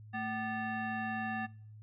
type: tone with frequency modulation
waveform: sine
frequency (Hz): 761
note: F#5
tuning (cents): +48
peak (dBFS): -34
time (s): 0.13-1.47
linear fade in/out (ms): 20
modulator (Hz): 983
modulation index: 1.4
effects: noise-tail reverb RT60 0.5 s tail -23 dB re dry + added 107 Hz sine -49 dBFS peak until 1.82 s